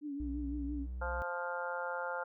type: tone with vibrato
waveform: sine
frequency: 288 Hz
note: D4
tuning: 34 cents flat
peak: -37 dBFS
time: 0.01-0.87 s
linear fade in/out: 50 ms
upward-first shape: triangle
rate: 5.9 Hz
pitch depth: 77 cents each way
type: tone with pitch glide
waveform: triangle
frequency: 61.1 to 62.31 Hz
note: B1 to B1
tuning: -18 to +16 cents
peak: -36 dBFS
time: 0.2-1.22 s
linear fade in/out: 0 ms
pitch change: +34 cents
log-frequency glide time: 0.63-1.06 s
type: harmonic tone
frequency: 175.1 Hz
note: F3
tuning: 5 cents sharp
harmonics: 3 / 4 / 5 / 6 / 7 / 8 / 9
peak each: -40 / -46 / -41 / -48 / -49 / -40 / -52 dBFS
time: 1.01-2.24 s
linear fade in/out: 10 ms
effects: none